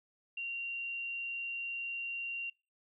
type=tone; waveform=sine; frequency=2762 Hz; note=F7; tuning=20 cents flat; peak=-36 dBFS; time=0.37-2.5 s; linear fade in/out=5 ms; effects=noise-tail reverb RT60 0.3 s tail -25 dB re dry